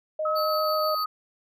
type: tone with vibrato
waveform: sine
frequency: 618 Hz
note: D#5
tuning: 12 cents flat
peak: -25 dBFS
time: 0.19-0.95 s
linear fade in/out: 5 ms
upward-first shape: triangle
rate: 7.6 Hz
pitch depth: 13 cents each way
type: tone with pitch glide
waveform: sine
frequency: 1282 to 1256.3 Hz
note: E6 to D#6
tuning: -49 to +16 cents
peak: -25 dBFS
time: 0.25-1.06 s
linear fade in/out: 5 ms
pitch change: -35 cents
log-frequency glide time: 0.44-0.91 s
type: tone with tremolo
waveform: square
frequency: 4500 Hz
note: C#8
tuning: 25 cents sharp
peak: -31 dBFS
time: 0.35-1.05 s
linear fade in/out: 20 ms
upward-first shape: triangle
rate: 6.3 Hz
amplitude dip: 30%
effects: none